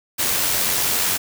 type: noise with amplitude modulation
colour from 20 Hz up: white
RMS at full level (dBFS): -19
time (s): 0.18-1.18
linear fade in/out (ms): 20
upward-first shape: sine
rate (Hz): 90.5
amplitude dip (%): 30
effects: none